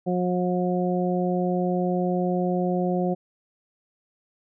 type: harmonic tone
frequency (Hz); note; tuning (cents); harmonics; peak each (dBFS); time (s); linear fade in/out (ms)
180; F#3; -47; 1 / 2 / 3 / 4; -24 / -27 / -29 / -30; 0.06-3.15; 20
effects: none